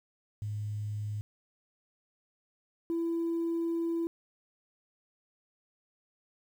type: tone pair in turn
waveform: sine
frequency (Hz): 105 / 334.2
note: G#2 / E4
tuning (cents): +19 / +24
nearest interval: octave + minor sixth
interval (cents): 2005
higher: second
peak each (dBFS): -32 / -27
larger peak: second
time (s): 0.42-1.21 / 2.9-4.07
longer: second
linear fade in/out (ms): 0
effects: tanh soft clip ceiling -26 dBFS + 10-bit